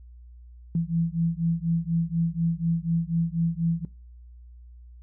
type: beating tone pair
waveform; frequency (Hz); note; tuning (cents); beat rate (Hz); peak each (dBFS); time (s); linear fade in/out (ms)
sine; 164.81 / 168.91; E3 / E3; 0 / +43; 4.1; -26; 0.75-3.85; 2
effects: noise-tail reverb RT60 0.3 s tail -20 dB re dry + added 60 Hz sine -44 dBFS peak until 5.02 s